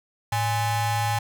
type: ring-modulated tone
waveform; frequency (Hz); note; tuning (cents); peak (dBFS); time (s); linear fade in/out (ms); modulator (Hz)
45% pulse; 466.2; A#4; 0; -19; 0.32-1.19; 5; 358
effects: none